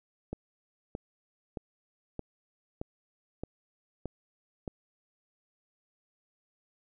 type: click train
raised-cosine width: 2 ms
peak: -22 dBFS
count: 8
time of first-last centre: 0.33-4.678 s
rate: 1.61 Hz
effects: none